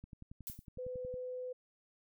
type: click train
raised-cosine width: 5 ms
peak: -37 dBFS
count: 13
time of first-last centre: 0.04-1.141 s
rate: 10.9 Hz
type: noise with exponential decay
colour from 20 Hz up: violet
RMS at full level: -39 dBFS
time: 0.47-0.65 s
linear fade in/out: 0 ms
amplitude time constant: 39 ms
type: tone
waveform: sine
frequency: 504 Hz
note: B4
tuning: 35 cents sharp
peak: -39 dBFS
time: 0.78-1.53 s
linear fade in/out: 10 ms
effects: none